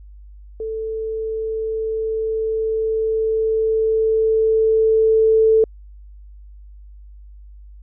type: tone with level ramp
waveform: sine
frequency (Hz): 441.8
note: A4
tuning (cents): +7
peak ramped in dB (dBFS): -23 to -10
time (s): 0.6-5.64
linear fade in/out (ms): 2
effects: added 50 Hz sine -38 dBFS peak until 7.82 s